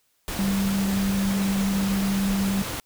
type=tone in noise; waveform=sine; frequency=196 Hz; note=G3; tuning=in tune; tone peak=-21 dBFS; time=0.39-2.62 s; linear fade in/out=0 ms; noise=pink; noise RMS=-31 dBFS; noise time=0.28-2.8 s; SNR=+7 dB; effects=white hiss -68 dBFS RMS until 2.85 s